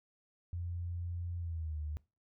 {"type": "tone with pitch glide", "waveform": "sine", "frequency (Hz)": [86.9, 75.65], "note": ["F2", "D#2"], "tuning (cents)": [-8, -48], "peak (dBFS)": -36, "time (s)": [0.53, 1.97], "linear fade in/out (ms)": 0, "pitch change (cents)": -240, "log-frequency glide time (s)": [1.38, 1.8], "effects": ["noise-tail reverb RT60 0.3 s tail -22 dB re dry"]}